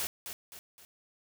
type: noise with echo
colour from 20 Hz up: white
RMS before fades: -34 dBFS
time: 0-0.07 s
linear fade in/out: 0 ms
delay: 260 ms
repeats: 3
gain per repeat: -7 dB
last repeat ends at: 0.85 s
effects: none